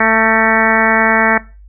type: harmonic tone with a mistuned harmonic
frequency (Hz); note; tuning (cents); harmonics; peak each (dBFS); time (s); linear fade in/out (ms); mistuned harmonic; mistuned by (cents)
222.6; A3; +20; 1 / 2 / 3 / 4 / 5 / 6 / 7 / 8 / 9 / 10; -18 / -20 / -18 / -17 / -21 / -19 / -18 / -17 / -18 / -20; 0-1.38; 5; 9; -45
effects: noise-tail reverb RT60 0.3 s tail -20 dB re dry + added 50 Hz sine -36 dBFS peak until 1.68 s